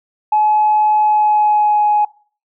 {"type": "tone with pitch glide", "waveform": "sine", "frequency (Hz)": [851, 838.3], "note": ["G#5", "G#5"], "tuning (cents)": [42, 16], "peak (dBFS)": -9, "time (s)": [0.32, 2.05], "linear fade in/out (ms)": 5, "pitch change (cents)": -26, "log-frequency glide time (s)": [0.97, 1.84], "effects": ["noise-tail reverb RT60 0.4 s tail -21 dB re dry", "tanh soft clip ceiling -5 dBFS"]}